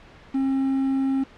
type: tone with quantisation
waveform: triangle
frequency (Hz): 268.6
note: C4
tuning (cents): +46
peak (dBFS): -18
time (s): 0.34-1.24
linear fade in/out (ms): 10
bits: 7
effects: pink hiss -48 dBFS RMS until 1.37 s + low-pass 3000 Hz 12 dB/octave